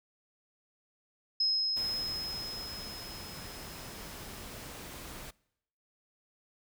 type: tone with exponential decay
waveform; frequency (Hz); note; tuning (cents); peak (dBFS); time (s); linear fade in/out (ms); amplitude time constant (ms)
sine; 5130; E8; -48; -25; 1.4-4.76; 5; 730
type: noise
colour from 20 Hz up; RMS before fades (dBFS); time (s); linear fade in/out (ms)
pink; -45; 1.76-5.31; 10
effects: noise-tail reverb RT60 0.8 s tail -24 dB re dry